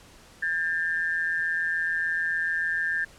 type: tone pair together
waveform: sine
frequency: 1615 / 1781.8 Hz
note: G#6 / A6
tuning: -49 / +21 cents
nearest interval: major second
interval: 170 cents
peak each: -27 dBFS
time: 0.42-3.05 s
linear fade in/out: 10 ms
effects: pink hiss -52 dBFS RMS until 3.18 s + low-pass 10000 Hz 12 dB/octave